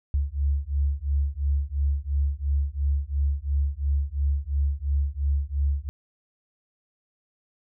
sine beating tone pair, 69.3 / 72.2 Hz, C#2 / D2, 0 / -29 cents, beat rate 2.9 Hz, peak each -25 dBFS, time 0.14-5.89 s, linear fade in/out 0 ms, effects none

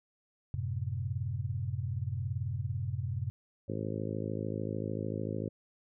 sine chord, F# diminished, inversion none, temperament equal, 92.5 / 110 / 130.81 Hz, F#2 / A2 / C3, 0 / 0 / 0 cents, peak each -36 / -37 / -36 dBFS, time 0.54-3.3 s, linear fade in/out 0 ms
harmonic tone, 53.4 Hz, G#1, 49 cents sharp, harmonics 2 / 3 / 4 / 5 / 6 / 7 / 8 / 9 / 10, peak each -38 / -40 / -41 / -42 / -43 / -43 / -44 / -45 / -45 dBFS, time 3.68-5.49 s, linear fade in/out 10 ms
effects none

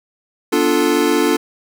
square chord, B half-diminished seventh, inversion none, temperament equal, 246.9 / 293.7 / 349.2 / 440 Hz, B3 / D4 / F4 / A4, 0 / 0 / 0 / 0 cents, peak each -23 / -18 / -19 / -19 dBFS, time 0.52-1.37 s, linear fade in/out 10 ms, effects none

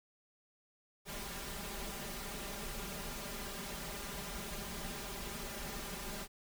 pink noise with comb filter, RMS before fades -43 dBFS, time 1.05-6.28 s, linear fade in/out 50 ms, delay 5 ms, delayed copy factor +0.95, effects none

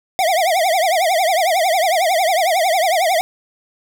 square tone with vibrato, 698.5 Hz, F5, in tune, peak -14 dBFS, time 0.19-3.21 s, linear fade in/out 0 ms, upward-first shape triangle, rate 11 Hz, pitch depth 230 cents each way, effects none

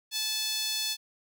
sawtooth tone with high-pass filter, 870 Hz, A5, 20 cents flat, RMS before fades -31 dBFS, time 0.11-0.97 s, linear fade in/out 50 ms, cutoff 4000 Hz, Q 2.3, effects none

